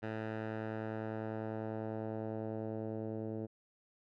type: tone with low-pass filter sweep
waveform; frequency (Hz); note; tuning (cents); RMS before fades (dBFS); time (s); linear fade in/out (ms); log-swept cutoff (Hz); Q
10% pulse; 110; A2; 0; -40; 0.02-3.47; 20; 2000 to 450; 1.1
effects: none